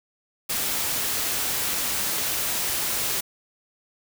white noise, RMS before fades -26 dBFS, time 0.49-3.21 s, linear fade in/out 10 ms, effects none

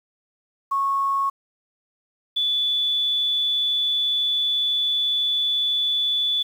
sine tone pair in turn, 1100 / 3462 Hz, C#6 / A7, -14 / -29 cents, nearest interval octave + minor sixth, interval 1985 cents, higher second, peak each -19 dBFS, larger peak neither, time 0.71-1.3 / 2.36-6.43 s, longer second, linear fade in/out 10 ms, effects 8-bit

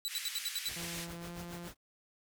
sawtooth tone bursts, 3951 Hz, B7, in tune, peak -30 dBFS, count 7, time 0.05-0.687 s, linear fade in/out 0 ms, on 31 ms, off 70 ms
pink band-pass noise, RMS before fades -43 dBFS, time 0.07-1.08 s, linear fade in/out 50 ms, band 1800 to 13000 Hz, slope 24 dB/octave
pink noise with tremolo, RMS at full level -46 dBFS, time 0.66-1.77 s, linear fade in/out 50 ms, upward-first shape triangle, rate 7.1 Hz, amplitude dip 100%
sawtooth tone with pitch glide, 170 to 172.97 Hz, F3 to F3, -46 to -16 cents, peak -39 dBFS, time 0.76-1.68 s, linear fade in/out 5 ms, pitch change +30 cents, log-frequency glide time 1.17-1.31 s
effects none

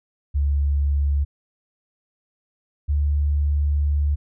sine tone pair in turn, 71.2 / 72.82 Hz, C#2 / D2, +47 / -14 cents, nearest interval unison, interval 39 cents, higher second, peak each -17 dBFS, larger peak neither, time 0.34-1.25 / 2.88-4.16 s, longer second, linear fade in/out 20 ms, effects none

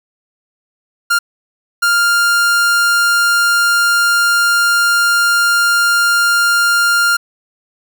45% pulse tone bursts at uneven times, 1400 Hz, F6, 4 cents sharp, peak -10 dBFS, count 2, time 1.1-1.19 / 1.82-7.17 s, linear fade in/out 10 ms, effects none

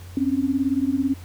sine beating tone pair, 261.6 / 279.6 Hz, C4 / C#4, 0 / +15 cents, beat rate 18 Hz, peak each -22 dBFS, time 0.17-1.14 s, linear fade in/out 2 ms, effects added 89 Hz sine -37 dBFS peak until 1.24 s + pink hiss -48 dBFS RMS until 1.24 s

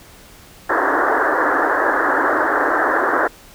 white band-pass noise, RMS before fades -17 dBFS, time 0.69-3.28 s, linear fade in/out 10 ms, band 270 to 1800 Hz, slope 96 dB/octave, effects pink hiss -44 dBFS RMS until 3.54 s

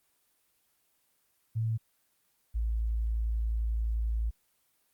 sine tone pair in turn, 112.2 / 55.71 Hz, A2 / A1, +34 / +22 cents, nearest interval octave, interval 1212 cents, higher first, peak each -27 dBFS, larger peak neither, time 1.55-1.78 / 2.54-4.31 s, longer second, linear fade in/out 20 ms, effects white hiss -72 dBFS RMS until 4.93 s + Opus 24 kbps

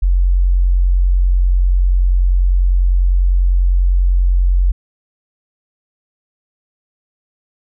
sine tone, 45.07 Hz, F#1, 45 cents flat, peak -9 dBFS, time 0.02-4.72 s, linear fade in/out 10 ms, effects none

